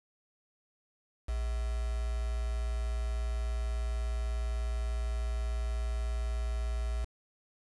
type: tone with quantisation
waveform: sine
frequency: 58.27 Hz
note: A#1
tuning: in tune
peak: -30 dBFS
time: 1.28-7.05 s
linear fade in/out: 10 ms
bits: 7
effects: resampled to 24000 Hz